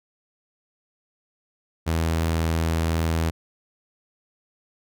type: tone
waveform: sawtooth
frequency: 81.7 Hz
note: E2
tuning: 15 cents flat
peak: -17 dBFS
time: 1.86-3.31 s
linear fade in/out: 20 ms
effects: none